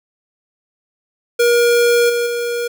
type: tone with level steps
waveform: square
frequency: 475.8 Hz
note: A#4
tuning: 35 cents sharp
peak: -11 / -16 / -19 dBFS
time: 1.39-2.68 s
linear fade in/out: 10 ms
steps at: 2.09 / 2.26 s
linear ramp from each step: 10 ms
effects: none

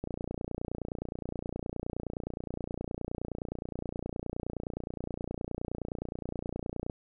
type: click train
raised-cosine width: 2 ms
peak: -22 dBFS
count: 204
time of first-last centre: 0.04-6.898 s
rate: 29.6 Hz
effects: none

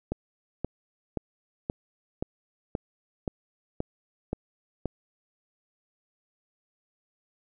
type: click train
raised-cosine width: 2 ms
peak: -15 dBFS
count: 10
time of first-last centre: 0.12-4.857 s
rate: 1.9 Hz
effects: none

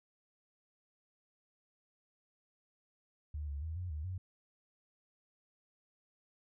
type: tone with pitch steps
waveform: sine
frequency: 74.8 / 71.2 / 80.3 / 89.8 / 75.6 / 92.4 Hz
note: D2 / C#2 / E2 / F2 / D#2 / F#2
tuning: +32 / +47 / -45 / +49 / -49 / -2 cents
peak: -37 dBFS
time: 3.34-4.18 s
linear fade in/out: 5 ms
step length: 140 ms
effects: none

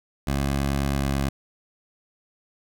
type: tone with pitch glide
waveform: 15% pulse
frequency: 69.3 to 68.74 Hz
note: C#2 to C#2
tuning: 0 to -14 cents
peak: -16 dBFS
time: 0.27-1.29 s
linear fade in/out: 5 ms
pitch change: -14 cents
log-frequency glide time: 0.92-1.01 s
effects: none

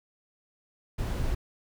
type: noise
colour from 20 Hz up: brown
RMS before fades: -29 dBFS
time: 0.98-1.35 s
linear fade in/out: 10 ms
effects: none

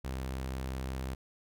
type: tone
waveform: sawtooth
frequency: 65.41 Hz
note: C2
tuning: in tune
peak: -31 dBFS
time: 0.04-1.15 s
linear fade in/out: 10 ms
effects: none

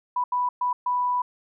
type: tone bursts at uneven times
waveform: sine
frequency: 987.8 Hz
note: B5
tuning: in tune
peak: -21 dBFS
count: 4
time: 0.16-0.24 / 0.32-0.49 / 0.61-0.73 / 0.86-1.22 s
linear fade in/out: 5 ms
effects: none

